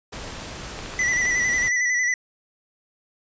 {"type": "noise", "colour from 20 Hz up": "pink", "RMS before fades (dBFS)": -35, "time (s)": [0.12, 1.69], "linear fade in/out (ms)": 10}
{"type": "clicks", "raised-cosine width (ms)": 0.3, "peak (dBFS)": -19, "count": 6, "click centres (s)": [0.79, 0.86, 0.939, 1.018, 1.136, 1.254]}
{"type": "tone with vibrato", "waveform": "square", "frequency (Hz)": 1975.5, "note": "B6", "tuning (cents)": 0, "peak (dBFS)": -20, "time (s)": [0.99, 2.14], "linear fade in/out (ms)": 2, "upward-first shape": "square", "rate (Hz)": 11, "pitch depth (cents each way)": 30}
{"effects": ["resampled to 16000 Hz"]}